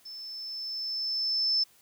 sine tone with level ramp, 5274 Hz, E8, in tune, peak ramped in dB -40 to -22 dBFS, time 0.05-1.64 s, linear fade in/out 10 ms, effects white hiss -61 dBFS RMS until 1.81 s

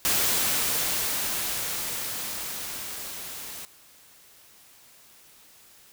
white noise with level ramp, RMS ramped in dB -23 to -39 dBFS, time 0.05-3.65 s, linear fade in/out 0 ms, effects white hiss -54 dBFS RMS until 5.92 s

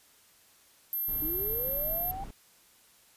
sine tone, 12650 Hz, G9, 15 cents sharp, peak -29 dBFS, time 0.93-2.11 s, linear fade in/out 0 ms
brown noise, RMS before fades -41 dBFS, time 1.08-2.31 s, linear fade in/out 5 ms
sine linear sweep, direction up, 295.6 to 799 Hz, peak -36 dBFS, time 1.22-2.24 s, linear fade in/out 2 ms
effects white hiss -61 dBFS RMS until 3.16 s + resampled to 32000 Hz

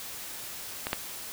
clicks, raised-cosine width 0.3 ms, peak -14 / -10 dBFS, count 2, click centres 0.869 / 0.931 s, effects white hiss -40 dBFS RMS until 1.32 s

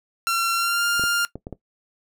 sawtooth tone with pitch glide, 1363 to 1401.3 Hz, F6 to F6, -43 to +5 cents, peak -16 dBFS, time 0.27-1.25 s, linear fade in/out 0 ms, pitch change +48 cents, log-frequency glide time 0.54-0.84 s
clicks, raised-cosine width 2 ms, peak -19 dBFS, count 5, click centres 0.996 / 1.038 / 1.356 / 1.469 / 1.527 s
effects noise-tail reverb RT60 0.1 s tail -17 dB re dry

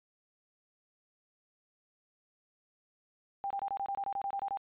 sine tone bursts, 794 Hz, G5, 22 cents sharp, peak -32 dBFS, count 13, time 3.44-4.572 s, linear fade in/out 0 ms, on 64 ms, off 25 ms, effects resampled to 8000 Hz

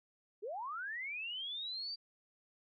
sine linear sweep, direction up, 371 to 4706 Hz, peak -39 dBFS, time 0.42-1.96 s, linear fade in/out 20 ms, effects none

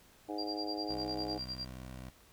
harmonic tone, 103.83 Hz, G#2, in tune, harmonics 3 / 4 / 5 / 6 / 7 / 8, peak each -39 / -44 / -46 / -47 / -44 / -47 dBFS, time 0.28-1.39 s, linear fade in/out 20 ms
sine tone with tremolo, 4749 Hz, D8, 18 cents sharp, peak -36 dBFS, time 0.38-1.65 s, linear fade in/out 5 ms, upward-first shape sine, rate 9.9 Hz, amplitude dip 95%
15% pulse tone, 63.7 Hz, C2, 46 cents flat, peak -38 dBFS, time 0.89-2.1 s, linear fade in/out 5 ms
effects pink hiss -62 dBFS RMS until 2.32 s

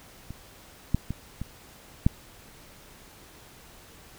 clicks, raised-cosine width 5 ms, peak -25 / -9 / -18 / -20 / -6 dBFS, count 5, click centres 0.306 / 0.946 / 1.106 / 1.416 / 2.065 s, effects pink hiss -51 dBFS RMS until 4.18 s

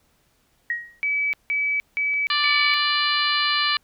sine tone with exponential decay, 1890 Hz, A#6, 23 cents sharp, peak -19 dBFS, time 0.7-1 s, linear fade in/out 2 ms, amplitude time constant 65 ms
sine tone bursts, 2291 Hz, D7, 44 cents flat, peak -20 dBFS, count 4, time 1.03-2.74 s, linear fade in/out 0 ms, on 300 ms, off 170 ms
clicks, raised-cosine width 0.3 ms, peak -23 / -29 dBFS, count 2, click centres 1.336 / 2.139 s
harmonic tone, 587.3 Hz, D5, in tune, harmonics 2 / 3 / 4 / 5 / 6 / 7 / 8, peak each -25 / -26 / -27 / -26 / -31 / -25 / -32 dBFS, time 2.3-3.77 s, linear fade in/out 2 ms
effects pink hiss -64 dBFS RMS until 3.83 s

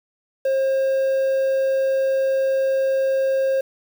triangle tone with quantisation, 535 Hz, C5, 38 cents sharp, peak -15 dBFS, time 0.45-3.61 s, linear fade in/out 5 ms, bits 7, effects none

